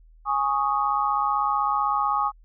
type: chord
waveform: sine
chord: Ab suspended fourth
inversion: none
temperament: equal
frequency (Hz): 830.6 / 1108.7 / 1244.5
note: Ab5 / Db6 / Eb6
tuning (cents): 0 / 0 / 0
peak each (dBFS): -25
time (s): 0.25-2.32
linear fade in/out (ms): 50
effects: added 40 Hz sine -49 dBFS peak until 2.44 s